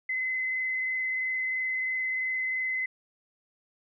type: tone with frequency modulation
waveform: sine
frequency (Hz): 2041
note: C7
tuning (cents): -44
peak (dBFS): -27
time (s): 0.09-2.86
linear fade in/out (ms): 5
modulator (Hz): 23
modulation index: 0.87
effects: none